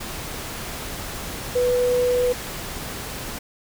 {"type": "tone in noise", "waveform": "sine", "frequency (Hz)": 493.9, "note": "B4", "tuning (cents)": 0, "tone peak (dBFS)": -17, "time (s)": [1.55, 2.33], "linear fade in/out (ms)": 10, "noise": "pink", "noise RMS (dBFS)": -32, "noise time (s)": [0, 3.39], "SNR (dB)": 12, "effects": []}